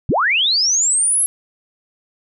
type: linear sweep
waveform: sine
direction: up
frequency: 70.8 to 11175 Hz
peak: -13 dBFS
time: 0.09-1.26 s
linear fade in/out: 0 ms
effects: none